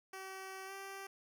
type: tone with pitch glide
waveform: 10% pulse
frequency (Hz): 382 to 390.3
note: G4 to G4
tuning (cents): -45 to -8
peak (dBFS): -37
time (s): 0.13-1.07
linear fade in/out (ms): 5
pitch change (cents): +37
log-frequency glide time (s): 0.66-0.72
effects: none